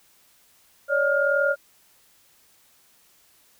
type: tone cluster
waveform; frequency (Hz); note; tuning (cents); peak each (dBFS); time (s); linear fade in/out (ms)
sine; 560 / 601 / 1414; C#5 / D5 / F6; +18 / +40 / +21; -22 / -26 / -22; 0.88-1.56; 50
effects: white hiss -59 dBFS RMS until 3.59 s